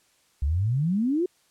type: exponential sweep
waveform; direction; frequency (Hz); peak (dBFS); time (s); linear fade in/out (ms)
sine; up; 65.41 to 375.1; -21; 0.42-1.26; 5
effects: white hiss -64 dBFS RMS until 1.5 s + low-pass 10000 Hz 12 dB/octave